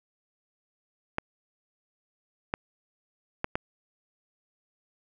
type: clicks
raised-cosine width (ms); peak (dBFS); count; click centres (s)
0.5; -12; 4; 1.184 / 2.539 / 3.444 / 3.555
effects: none